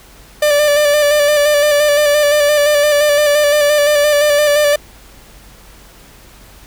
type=tone with vibrato; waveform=45% pulse; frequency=589 Hz; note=D5; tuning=5 cents sharp; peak=-9 dBFS; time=0.42-4.76 s; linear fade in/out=5 ms; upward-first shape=square; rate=5.8 Hz; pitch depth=26 cents each way; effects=added 48 Hz sine -43 dBFS peak until 6.66 s + pink hiss -42 dBFS RMS until 6.66 s